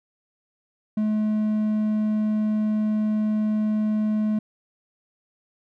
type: tone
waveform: triangle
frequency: 214 Hz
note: A3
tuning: 48 cents flat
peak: -18 dBFS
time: 0.97-4.39 s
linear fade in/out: 5 ms
effects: none